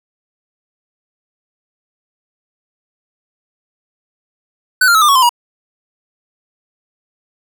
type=tone with pitch steps; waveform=square; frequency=1503 / 1394.3 / 1293.4 / 1199.8 / 1113 / 1032.5 / 957.8 Hz; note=F#6 / F6 / E6 / D6 / C#6 / C6 / A#5; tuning=+27 / -3 / -33 / +37 / +7 / -23 / +47 cents; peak=-8 dBFS; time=4.81-5.293 s; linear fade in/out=5 ms; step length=69 ms; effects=none